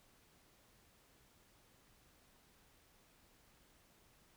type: silence
effects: pink hiss -69 dBFS RMS until 4.36 s